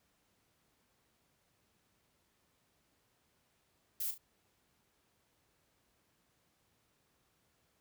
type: noise with echo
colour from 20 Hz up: violet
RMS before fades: -37 dBFS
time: 4-4.11 s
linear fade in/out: 5 ms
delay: 35 ms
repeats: 2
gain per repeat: -9 dB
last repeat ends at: 4.18 s
effects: pink hiss -75 dBFS RMS until 7.8 s + high-pass 60 Hz 12 dB/octave